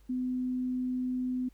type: tone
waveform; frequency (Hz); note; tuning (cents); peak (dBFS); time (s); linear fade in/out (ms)
sine; 253.1; B3; +43; -29; 0.09-1.49; 10
effects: added 50 Hz sine -56 dBFS peak until 1.53 s + pink hiss -69 dBFS RMS until 1.53 s